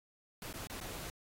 pink noise with dropouts, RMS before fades -45 dBFS, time 0.42-1.1 s, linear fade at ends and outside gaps 1 ms, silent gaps 0.529-0.54 / 0.671-0.698 / 0.803-0.811 s, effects AAC 48 kbps

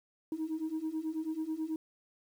sine beating tone pair, 311.1 / 320.3 Hz, D#4 / E4, 0 / -50 cents, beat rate 9.2 Hz, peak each -36 / -34 dBFS, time 0.32-1.76 s, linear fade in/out 2 ms, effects tanh soft clip ceiling -29 dBFS + 10-bit

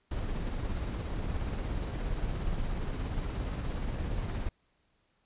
brown noise with tremolo, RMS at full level -32 dBFS, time 0.11-4.49 s, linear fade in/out 5 ms, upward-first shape sine, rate 17 Hz, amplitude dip 30%, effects pink hiss -73 dBFS RMS until 5.25 s + resampled to 8000 Hz

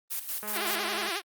blue noise with tremolo, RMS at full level -32 dBFS, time 0.1-0.76 s, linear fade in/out 20 ms, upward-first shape square, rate 5.3 Hz, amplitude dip 65%
click train, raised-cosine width 0.5 ms, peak -25 dBFS, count 140, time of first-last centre 0.43-1.089 s, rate 211 Hz
5% pulse tone with vibrato, 371 Hz, F#4, 5 cents sharp, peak -18 dBFS, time 0.52-1.22 s, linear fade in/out 50 ms, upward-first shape sine, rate 11 Hz, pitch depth 190 cents each way
effects high-pass 80 Hz 12 dB/octave + Opus 32 kbps

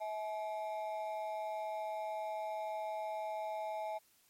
triangle ring-modulated tone, 749 Hz, F#5, 21 cents sharp, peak -32 dBFS, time 0-3.99 s, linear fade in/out 20 ms, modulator 103 Hz, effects white hiss -69 dBFS RMS until 4.29 s + MP3 64 kbps

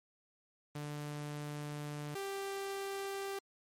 sawtooth tone pair in turn, 147.7 / 393.2 Hz, D3 / G4, +10 / +5 cents, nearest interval octave + perfect fourth, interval 1695 cents, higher second, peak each -36 / -34 dBFS, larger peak second, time 0.75-2.15 / 2.15-3.39 s, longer first, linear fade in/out 5 ms, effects MP3 64 kbps

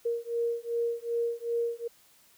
sine beating tone pair, 467.2 / 469.8 Hz, A#4 / A#4, +4 / +13 cents, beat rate 2.6 Hz, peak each -31 dBFS, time 0.05-1.88 s, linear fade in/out 10 ms, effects white hiss -61 dBFS RMS until 2.37 s

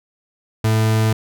40% pulse tone, 110 Hz, A2, in tune, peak -13 dBFS, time 0.64-1.13 s, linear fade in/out 5 ms, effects none

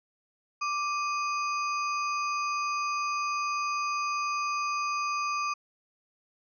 sine tone with sample-and-hold, 1174.7 Hz, D6, in tune, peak -27 dBFS, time 0.61-5.54 s, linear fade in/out 10 ms, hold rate 3675 Hz, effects resampled to 16000 Hz

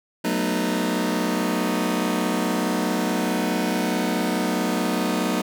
sawtooth chord, B dominant seventh, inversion second, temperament just, 185.21 / 222.2 / 246.9 / 308.7 Hz, F#3 / A3 / B3 / D#4, +2 / +17 / 0 / -14 cents, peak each -23 dBFS, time 0.24-5.42 s, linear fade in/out 10 ms, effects none

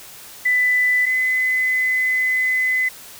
sine tone pair in turn, 1995 / 2025 Hz, B6 / B6, +17 / +43 cents, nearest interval unison, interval 26 cents, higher second, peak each -14 / -16 dBFS, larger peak first, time 0.45-1.06 / 1.06-2.89 s, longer second, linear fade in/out 10 ms, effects white hiss -40 dBFS RMS until 3.19 s

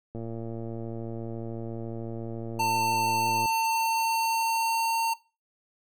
click train, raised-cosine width 2 ms, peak -24 dBFS, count 378, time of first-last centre 0.15-3.457 s, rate 114 Hz
square tone with pitch glide, 897 to 910.6 Hz, A5 to A#5, +33 to -41 cents, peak -24 dBFS, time 2.59-5.14 s, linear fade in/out 10 ms, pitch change +26 cents, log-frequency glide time 3.17-4.97 s
effects noise-tail reverb RT60 0.3 s tail -20 dB re dry

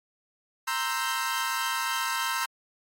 sawtooth chord, C dominant seventh, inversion third, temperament equal, 932.3 / 1046.5 / 1318.5 / 1568 Hz, Bb5 / C6 / E6 / G6, 0 / 0 / 0 / 0 cents, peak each -29 dBFS, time 0.67-2.46 s, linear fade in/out 10 ms, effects AAC 48 kbps

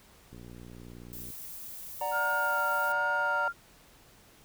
click train, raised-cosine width 3 ms, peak -35 dBFS, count 59, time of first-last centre 0.33-1.303 s, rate 59.6 Hz
violet noise, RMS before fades -43 dBFS, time 1.13-2.92 s, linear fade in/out 0 ms
triangle chord, D augmented, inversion none, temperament equal, 587.3 / 740 / 932.3 Hz, D5 / F#5 / A#5, 0 / 0 / 0 cents, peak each -33 / -35 / -30 dBFS, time 2.01-3.48 s, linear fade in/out 2 ms
sine tone with vibrato, 1407 Hz, F6, 12 cents sharp, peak -28 dBFS, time 2.11-3.53 s, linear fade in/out 50 ms, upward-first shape sine, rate 1.3 Hz, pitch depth 18 cents each way
effects pink hiss -58 dBFS RMS until 4.44 s

